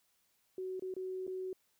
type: tone with dropouts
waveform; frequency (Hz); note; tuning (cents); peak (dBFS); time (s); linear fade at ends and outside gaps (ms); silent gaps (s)
sine; 373.5; F#4; +16; -37; 0.58-1.53; 2; 0.796-0.822 / 0.94-0.965 / 1.268-1.277
effects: white hiss -75 dBFS RMS until 1.79 s